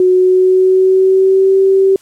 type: tone with pitch glide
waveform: sine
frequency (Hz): 367.5 to 385.8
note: F#4 to G4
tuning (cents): -12 to -28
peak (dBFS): -6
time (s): 0-1.96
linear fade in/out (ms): 2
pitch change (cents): +84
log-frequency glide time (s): 0.12-1.58
effects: white hiss -48 dBFS RMS until 2.01 s + low-pass 11000 Hz 12 dB/octave